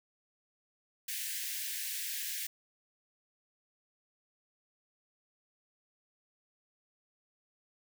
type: high-pass noise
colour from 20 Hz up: white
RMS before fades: -38 dBFS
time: 1.08-2.47 s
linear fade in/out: 5 ms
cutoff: 1600 Hz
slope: 96 dB/octave
effects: none